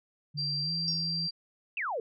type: tone with pitch glide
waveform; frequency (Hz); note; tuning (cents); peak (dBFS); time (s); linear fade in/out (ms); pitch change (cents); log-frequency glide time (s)
sine; 147.8 to 164.94; D3 to E3; +11 to +1; -35; 0.34-1.28; 20; +190; 0.62-0.71
type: tone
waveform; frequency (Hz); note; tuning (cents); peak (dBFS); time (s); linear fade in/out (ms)
sine; 4717; D8; +7; -30; 0.37-1.31; 20
type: tone with exponential decay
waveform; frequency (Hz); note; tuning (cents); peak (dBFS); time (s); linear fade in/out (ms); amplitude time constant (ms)
sine; 5588; F8; 0; -27; 0.88-1.15; 1; 58
type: exponential sweep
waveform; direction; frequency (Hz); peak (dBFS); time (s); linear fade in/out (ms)
sine; down; 2794 to 420; -30; 1.77-2; 2
effects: none